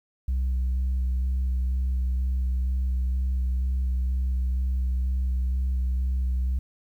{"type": "tone with vibrato", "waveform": "sine", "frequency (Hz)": 63.8, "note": "C2", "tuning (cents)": -43, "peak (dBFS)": -20, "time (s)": [0.28, 6.59], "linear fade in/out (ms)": 5, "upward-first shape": "square", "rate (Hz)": 2.1, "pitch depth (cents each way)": 14, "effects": ["tanh soft clip ceiling -21 dBFS", "10-bit"]}